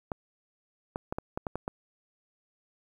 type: clicks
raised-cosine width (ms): 1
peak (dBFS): -18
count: 8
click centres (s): 0.118 / 0.959 / 1.125 / 1.185 / 1.375 / 1.468 / 1.556 / 1.679
effects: 9-bit